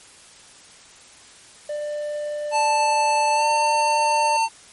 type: tone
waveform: triangle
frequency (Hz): 594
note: D5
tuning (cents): +20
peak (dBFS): -23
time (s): 1.69-4.37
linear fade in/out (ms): 5
type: tone with pitch glide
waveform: square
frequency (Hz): 880 to 902.1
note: A5 to A5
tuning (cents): 0 to +43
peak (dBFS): -18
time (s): 2.51-4.49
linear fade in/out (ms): 50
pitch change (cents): +43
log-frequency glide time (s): 3.34-3.45
effects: white hiss -47 dBFS RMS until 4.72 s + MP3 48 kbps

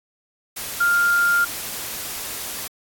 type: tone in noise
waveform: sine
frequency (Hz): 1400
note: F6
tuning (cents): +4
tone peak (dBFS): -15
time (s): 0.8-1.45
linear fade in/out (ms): 10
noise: white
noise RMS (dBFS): -30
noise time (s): 0.56-2.68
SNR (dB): +12
effects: AAC 64 kbps

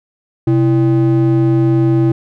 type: ring-modulated tone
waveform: triangle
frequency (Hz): 230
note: A#3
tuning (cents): -23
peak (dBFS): -4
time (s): 0.47-2.12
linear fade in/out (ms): 5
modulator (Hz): 101
effects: none

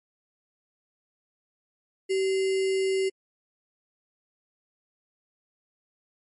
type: tone with sample-and-hold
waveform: sine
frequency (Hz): 383.4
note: G4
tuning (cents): -38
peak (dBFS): -22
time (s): 2.09-3.1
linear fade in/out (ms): 20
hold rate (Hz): 2450
effects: MP3 48 kbps

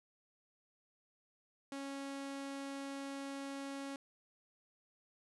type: tone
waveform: sawtooth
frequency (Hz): 275.9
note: C#4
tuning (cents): -8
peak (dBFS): -38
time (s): 1.72-3.96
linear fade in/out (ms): 2
effects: resampled to 24000 Hz

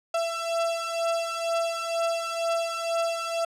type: beating tone pair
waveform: 35% pulse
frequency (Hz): 668 / 670.1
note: E5 / E5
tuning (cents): +23 / +28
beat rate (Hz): 2.1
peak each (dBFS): -26 / -28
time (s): 0.14-3.45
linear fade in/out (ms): 5
effects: low-pass 9000 Hz 12 dB/octave

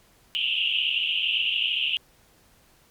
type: band-pass noise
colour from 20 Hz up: white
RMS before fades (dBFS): -25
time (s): 0.35-1.97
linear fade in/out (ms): 0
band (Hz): 2700 to 3100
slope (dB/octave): 96
effects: pink hiss -59 dBFS RMS until 2.9 s + MP3 96 kbps

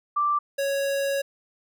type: tone pair in turn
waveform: sine / square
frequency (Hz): 1174.7 / 554.4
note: D6 / C#5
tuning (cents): 0 / 0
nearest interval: octave + minor second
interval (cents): 1300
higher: first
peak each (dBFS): -20 / -24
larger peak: first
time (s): 0.16-0.39 / 0.58-1.22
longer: second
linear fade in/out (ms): 10
effects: none

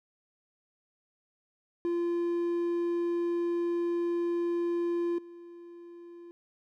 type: tone with level steps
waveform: triangle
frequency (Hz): 344.3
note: F4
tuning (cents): -25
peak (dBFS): -25 / -43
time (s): 1.85-6.31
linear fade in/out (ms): 0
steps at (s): 5.18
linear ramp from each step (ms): 5
effects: none

